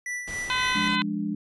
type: tone with tremolo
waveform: square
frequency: 1970 Hz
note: B6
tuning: 5 cents flat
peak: -29 dBFS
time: 0.06-0.88 s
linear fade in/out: 2 ms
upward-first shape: sine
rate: 3.7 Hz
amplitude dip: 55%
type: noise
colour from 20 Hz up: pink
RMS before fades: -40 dBFS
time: 0.27-0.96 s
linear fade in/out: 10 ms
type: harmonic tone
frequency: 507 Hz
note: B4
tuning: 45 cents sharp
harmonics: 2 / 3 / 4 / 5 / 6 / 7 / 8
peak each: -28 / -30 / -31 / -32 / -33 / -33 / -34 dBFS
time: 0.5-1.02 s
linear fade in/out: 0 ms
type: chord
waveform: sine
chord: D diminished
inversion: first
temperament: equal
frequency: 174.61 / 207.7 / 293.7 Hz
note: F3 / Ab3 / D4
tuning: 0 / 0 / 0 cents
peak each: -33 / -28 / -31 dBFS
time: 0.75-1.35 s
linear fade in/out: 5 ms
effects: resampled to 22050 Hz